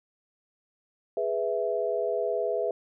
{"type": "chord", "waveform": "sine", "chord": "E major", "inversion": "first", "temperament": "equal", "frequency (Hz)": [415.3, 493.9, 659.3], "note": ["G#4", "B4", "E5"], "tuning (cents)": [0, 0, 0], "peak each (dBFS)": [-30, -30, -29], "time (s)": [1.17, 2.71], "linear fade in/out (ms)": 2, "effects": []}